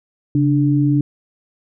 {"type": "tone pair together", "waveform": "sine", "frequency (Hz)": [137.97, 293.7], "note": ["C#3", "D4"], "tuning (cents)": [-8, 0], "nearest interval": "octave + minor second", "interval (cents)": 1308, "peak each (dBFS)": -15, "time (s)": [0.35, 1.01], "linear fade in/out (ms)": 2, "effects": []}